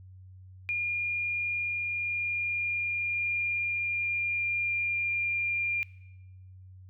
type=tone with pitch glide; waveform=sine; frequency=2417 to 2396 Hz; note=D7 to D7; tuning=+49 to +34 cents; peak=-27 dBFS; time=0.69-5.83 s; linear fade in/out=0 ms; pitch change=-15 cents; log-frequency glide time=1.53-5.31 s; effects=noise-tail reverb RT60 1.0 s tail -18 dB re dry + added 93 Hz sine -47 dBFS peak until 6.89 s